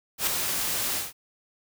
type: noise with ADSR envelope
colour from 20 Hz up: white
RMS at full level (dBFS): -23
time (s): 0.18-1.13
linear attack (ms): 90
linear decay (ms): 4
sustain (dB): -5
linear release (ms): 170
effects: none